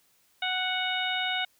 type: harmonic tone with a mistuned harmonic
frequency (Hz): 740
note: F#5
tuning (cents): 0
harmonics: 1 / 2 / 3 / 4 / 5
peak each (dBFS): -33 / -33 / -33 / -33 / -33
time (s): 0.42-1.45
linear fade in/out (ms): 5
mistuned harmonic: 4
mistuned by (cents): -17
effects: white hiss -66 dBFS RMS until 1.59 s